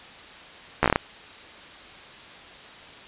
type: slowing click train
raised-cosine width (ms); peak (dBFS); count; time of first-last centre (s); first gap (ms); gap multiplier
0.5; -3; 7; 0.83-0.959; 13; 1.2
effects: white hiss -44 dBFS RMS until 3.07 s + resampled to 8000 Hz